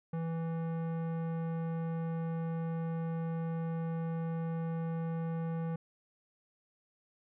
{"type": "tone with tanh clipping", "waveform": "sine", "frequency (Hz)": 164.6, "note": "E3", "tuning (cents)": -2, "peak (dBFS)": -35, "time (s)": [0.13, 5.76], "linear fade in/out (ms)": 5, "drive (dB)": 16, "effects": []}